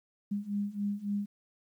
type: beating tone pair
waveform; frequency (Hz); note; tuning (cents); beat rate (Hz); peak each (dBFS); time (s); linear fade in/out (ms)
sine; 201.4 / 205; G3 / G#3; +47 / -22; 3.6; -35 / -33; 0.31-1.26; 10
effects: 11-bit